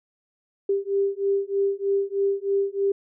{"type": "beating tone pair", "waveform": "sine", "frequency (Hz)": [394.5, 397.7], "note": ["G4", "G4"], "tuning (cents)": [11, 25], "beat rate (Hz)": 3.2, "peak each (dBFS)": [-24, -24], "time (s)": [0.69, 2.92], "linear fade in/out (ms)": 5, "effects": []}